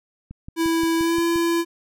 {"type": "click train", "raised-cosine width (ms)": 5, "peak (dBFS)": -24, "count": 7, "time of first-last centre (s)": [0.31, 1.359], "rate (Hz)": 5.72}
{"type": "tone with pitch glide", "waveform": "square", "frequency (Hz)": [329.6, 337.5], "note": ["E4", "E4"], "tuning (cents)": [0, 41], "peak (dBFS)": -19, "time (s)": [0.56, 1.65], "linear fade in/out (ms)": 50, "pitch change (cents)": 41, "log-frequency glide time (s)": [0.98, 1.2]}
{"effects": []}